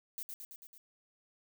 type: noise with echo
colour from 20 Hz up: violet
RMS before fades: -41 dBFS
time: 0.18-0.23 s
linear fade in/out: 0 ms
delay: 110 ms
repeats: 5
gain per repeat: -3 dB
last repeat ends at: 0.78 s
effects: none